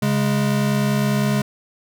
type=tone pair together; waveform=square; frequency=137.78 / 207.7 Hz; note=C#3 / G#3; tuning=-10 / 0 cents; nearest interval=perfect fifth; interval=710 cents; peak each=-21 / -20 dBFS; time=0.02-1.42 s; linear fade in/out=5 ms; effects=none